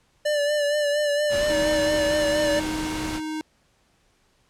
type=tone with vibrato; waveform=square; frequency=587.3 Hz; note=D5; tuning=in tune; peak=-21 dBFS; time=0.25-2.6 s; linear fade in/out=10 ms; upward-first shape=sine; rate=4.3 Hz; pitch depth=35 cents each way
type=noise; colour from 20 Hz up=pink; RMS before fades=-32 dBFS; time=1.29-3.21 s; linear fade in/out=50 ms
type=tone with tremolo; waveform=square; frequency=311.1 Hz; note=D#4; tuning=in tune; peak=-27 dBFS; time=1.5-3.41 s; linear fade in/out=0 ms; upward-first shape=sine; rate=1.1 Hz; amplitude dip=25%
effects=pink hiss -64 dBFS RMS until 4.49 s + low-pass 9000 Hz 12 dB/octave